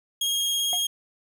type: tone with vibrato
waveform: sawtooth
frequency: 3261 Hz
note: G#7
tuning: 32 cents flat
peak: -20 dBFS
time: 0.21-0.87 s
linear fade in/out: 5 ms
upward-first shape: square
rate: 18 Hz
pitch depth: 11 cents each way
type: tone with exponential decay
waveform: triangle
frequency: 720 Hz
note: F#5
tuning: 47 cents flat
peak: -25 dBFS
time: 0.73-0.84 s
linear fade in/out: 0 ms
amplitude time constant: 22 ms
effects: none